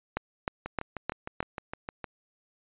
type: two click trains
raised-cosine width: 0.5 ms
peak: -13 / -20 dBFS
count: 5 / 10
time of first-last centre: 0.17-1.405 / 0.66-2.042 s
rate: 3.24 / 6.51 Hz
effects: resampled to 8000 Hz